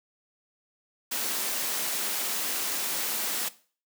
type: high-pass noise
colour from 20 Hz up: white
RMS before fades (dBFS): -30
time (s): 1.11-3.49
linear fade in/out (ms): 10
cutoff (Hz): 190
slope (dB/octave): 24
effects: noise-tail reverb RT60 0.4 s tail -17 dB re dry